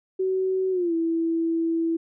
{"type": "tone with pitch glide", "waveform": "sine", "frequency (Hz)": [376.8, 329.9], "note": ["F#4", "E4"], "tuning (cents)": [32, 1], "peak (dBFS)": -21, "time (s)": [0.19, 1.97], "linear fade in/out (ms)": 10, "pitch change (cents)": -231, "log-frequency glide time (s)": [0.71, 0.94], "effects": []}